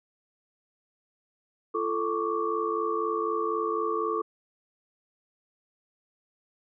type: tone cluster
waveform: sine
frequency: 341.2 / 439.1 / 1109 / 1173 Hz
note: F4 / A4 / C#6 / D6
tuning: -40 / -4 / 0 / -2 cents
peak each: -33 / -29 / -32 / -32 dBFS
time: 1.74-4.22 s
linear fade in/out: 10 ms
effects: none